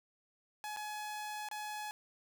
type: tone with dropouts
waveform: sawtooth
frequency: 845 Hz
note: G#5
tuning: 30 cents sharp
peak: -36 dBFS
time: 0.64-1.91 s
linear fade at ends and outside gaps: 0 ms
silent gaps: 0.763-0.77 / 1.487-1.513 s
effects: none